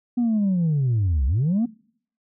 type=linear two-way sweep; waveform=sine; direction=down then up; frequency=246.9 to 60.3 to 246.9 Hz; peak=-16 dBFS; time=0.17-1.66 s; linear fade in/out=10 ms; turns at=1.26 s; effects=noise-tail reverb RT60 0.6 s tail -24 dB re dry + tanh soft clip ceiling -16 dBFS